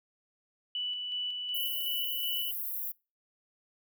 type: tone with tremolo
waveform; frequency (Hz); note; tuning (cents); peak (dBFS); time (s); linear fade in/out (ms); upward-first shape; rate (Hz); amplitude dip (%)
sine; 2967; F#7; +4; -31; 0.75-2.51; 2; square; 2.7; 30
type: high-pass noise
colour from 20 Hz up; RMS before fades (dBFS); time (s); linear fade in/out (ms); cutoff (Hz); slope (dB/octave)
pink; -36; 1.54-2.92; 10; 12000; 48
effects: noise-tail reverb RT60 0.3 s tail -25 dB re dry